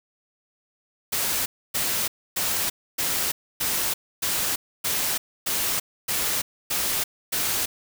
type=noise bursts; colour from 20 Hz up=white; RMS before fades=-25 dBFS; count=11; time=1.12-7.66 s; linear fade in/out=10 ms; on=340 ms; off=280 ms; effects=none